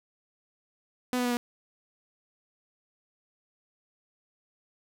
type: tone with pitch steps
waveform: sawtooth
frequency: 250 / 247 / 244 / 241.1 Hz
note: B3 / B3 / B3 / B3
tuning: +21 / 0 / -21 / -41 cents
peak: -22 dBFS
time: 1.13-1.37 s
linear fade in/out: 0 ms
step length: 60 ms
effects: none